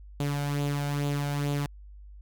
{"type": "tone with flanger", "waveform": "sawtooth", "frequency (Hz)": 143.7, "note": "D3", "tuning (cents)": -37, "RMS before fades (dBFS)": -29, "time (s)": [0.2, 1.66], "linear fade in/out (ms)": 2, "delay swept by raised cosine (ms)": [0.27, 1.37], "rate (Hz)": 2.3, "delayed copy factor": 0.5, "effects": ["added 50 Hz sine -44 dBFS peak until 2.21 s"]}